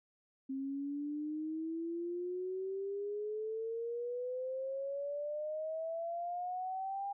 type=exponential sweep; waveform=sine; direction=up; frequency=265.7 to 806 Hz; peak=-36 dBFS; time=0.49-7.13 s; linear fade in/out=10 ms; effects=none